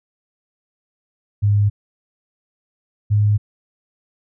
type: tone pair in turn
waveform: sine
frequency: 102.7 / 104.31 Hz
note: G#2 / G#2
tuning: -19 / +8 cents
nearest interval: unison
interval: 27 cents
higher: second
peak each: -12 dBFS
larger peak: neither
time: 1.42-1.7 / 3.1-3.38 s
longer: neither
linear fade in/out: 20 ms
effects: none